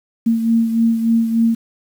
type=beating tone pair; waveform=sine; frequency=227.9 / 231.3 Hz; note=A#3 / A#3; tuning=-39 / -13 cents; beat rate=3.4 Hz; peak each=-13 / -21 dBFS; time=0.26-1.55 s; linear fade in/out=10 ms; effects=7-bit